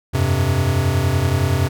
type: chord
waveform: square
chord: F suspended second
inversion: none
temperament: equal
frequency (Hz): 87.31 / 98 / 130.81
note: F2 / G2 / C3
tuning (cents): 0 / 0 / 0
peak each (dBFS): -21 / -21 / -20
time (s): 0.13-1.69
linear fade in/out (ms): 20
effects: none